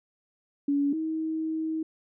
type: tone pair in turn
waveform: sine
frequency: 283.9 / 318.1 Hz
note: C#4 / D#4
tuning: +41 / +38 cents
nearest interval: major second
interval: 197 cents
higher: second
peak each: -22 / -27 dBFS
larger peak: first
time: 0.68-0.93 / 0.93-1.83 s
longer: second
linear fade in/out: 5 ms
effects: none